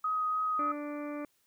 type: tone with vibrato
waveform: sine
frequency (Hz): 1257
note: D#6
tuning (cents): +17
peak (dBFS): -28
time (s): 0.04-0.72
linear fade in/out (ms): 5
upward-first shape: triangle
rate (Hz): 3.3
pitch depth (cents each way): 10
type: harmonic tone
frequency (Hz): 293.7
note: D4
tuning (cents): 0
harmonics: 1 / 2 / 3 / 4 / 5 / 6 / 7 / 8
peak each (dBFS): -37 / -41 / -53 / -46 / -54 / -57 / -55 / -53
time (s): 0.59-1.25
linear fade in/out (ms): 2
effects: white hiss -72 dBFS RMS until 1.46 s